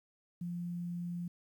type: tone with quantisation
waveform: sine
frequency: 174.2 Hz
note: F3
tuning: 4 cents flat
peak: -36 dBFS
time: 0.41-1.28 s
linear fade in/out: 5 ms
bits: 11
effects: none